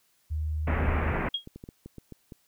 sine tone with pitch glide, 77.2 to 77.78 Hz, D#2 to D#2, -13 to 0 cents, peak -27 dBFS, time 0.3-1.13 s, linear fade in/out 20 ms, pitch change +13 cents, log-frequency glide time 0.63-0.69 s
pink low-pass noise, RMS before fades -29 dBFS, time 0.67-1.29 s, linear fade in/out 5 ms, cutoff 2400 Hz, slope 48 dB/octave
sine tone with exponential decay, 3273 Hz, G#7, 26 cents flat, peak -23 dBFS, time 1.34-1.45 s, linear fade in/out 5 ms, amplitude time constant 23 ms
clicks, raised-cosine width 3 ms, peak -29 dBFS, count 8, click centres 1.474 / 1.56 / 1.639 / 1.689 / 1.86 / 1.983 / 2.123 / 2.322 s
effects white hiss -68 dBFS RMS until 2.47 s

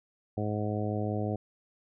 harmonic tone, 105.4 Hz, G#2, 26 cents sharp, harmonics 1 / 2 / 3 / 4 / 5 / 6 / 7, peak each -32 / -35 / -37 / -38 / -39 / -40 / -40 dBFS, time 0.37-1.36 s, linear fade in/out 5 ms, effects none

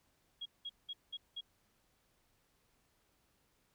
sine tone bursts, 3297 Hz, G#7, 13 cents flat, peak -40 dBFS, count 5, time 0.41-1.41 s, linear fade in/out 10 ms, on 48 ms, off 190 ms, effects pink hiss -75 dBFS RMS until 3.74 s

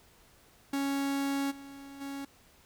45% pulse tone with level steps, 277.2 Hz, C#4, in tune, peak -29 / -45 / -37 dBFS, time 0.73-2.25 s, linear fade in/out 5 ms, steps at 1.5 / 2 s, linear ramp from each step 20 ms, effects pink hiss -61 dBFS RMS until 2.65 s

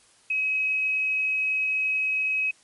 sine tone, 2548 Hz, D#7, 41 cents sharp, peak -22 dBFS, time 0.3-2.51 s, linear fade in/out 5 ms, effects white hiss -58 dBFS RMS until 2.63 s + MP3 48 kbps

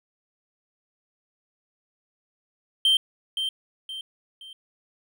triangle tone with echo, 3136 Hz, G7, in tune, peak -15 dBFS, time 2.85-2.97 s, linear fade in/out 2 ms, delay 520 ms, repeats 3, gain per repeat -8 dB, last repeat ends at 4.53 s, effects none

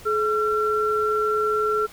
sine tone pair together, 426.8 / 1358.1 Hz, G#4 / F6, +47 / -49 cents, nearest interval octave + minor sixth, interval 2004 cents, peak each -22 dBFS, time 0.05-1.87 s, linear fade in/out 20 ms, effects pink hiss -45 dBFS RMS until 1.92 s

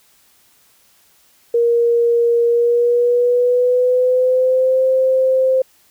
sine tone with pitch glide, 470.5 to 522.1 Hz, A#4 to C5, +16 to -4 cents, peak -11 dBFS, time 1.54-5.62 s, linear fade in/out 5 ms, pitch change +180 cents, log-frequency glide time 2.46-4.84 s, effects white hiss -54 dBFS RMS until 5.9 s

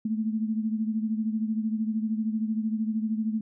sine beating tone pair, 217.2 / 230.2 Hz, A3 / A#3, -22 / -22 cents, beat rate 13 Hz, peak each -26 / -32 dBFS, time 0.05-3.41 s, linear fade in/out 5 ms, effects none

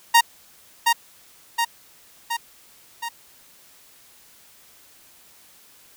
sawtooth tone with echo, 932.3 Hz, A#5, in tune, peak -7 dBFS, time 0.14-0.21 s, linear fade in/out 10 ms, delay 720 ms, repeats 4, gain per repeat -4 dB, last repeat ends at 3.09 s, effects white hiss -52 dBFS RMS until 5.96 s

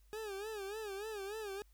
40% pulse tone with vibrato, 413.8 Hz, G#4, 6 cents flat, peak -40 dBFS, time 0.13-1.62 s, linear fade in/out 0 ms, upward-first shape sine, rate 3.4 Hz, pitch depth 120 cents each way, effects added 50 Hz sine -62 dBFS peak until 1.73 s + white hiss -75 dBFS RMS until 1.73 s

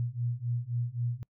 sine beating tone pair, 118.1 / 121.9 Hz, A#2 / B2, +23 / -22 cents, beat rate 3.8 Hz, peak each -33 / -32 dBFS, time 0-1.23 s, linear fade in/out 0 ms, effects noise-tail reverb RT60 0.1 s tail -26 dB re dry

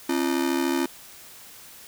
45% pulse ring-modulated tone, 303.5 Hz, D#4, 43 cents flat, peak -19 dBFS, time 0.09-0.86 s, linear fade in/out 5 ms, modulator 36.8 Hz, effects white hiss -46 dBFS RMS until 1.87 s

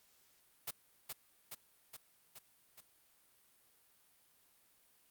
white noise with echo, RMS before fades -40 dBFS, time 0.67-0.71 s, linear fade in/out 10 ms, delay 420 ms, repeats 5, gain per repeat -3 dB, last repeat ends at 2.81 s, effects white hiss -70 dBFS RMS until 5.1 s + Opus 48 kbps

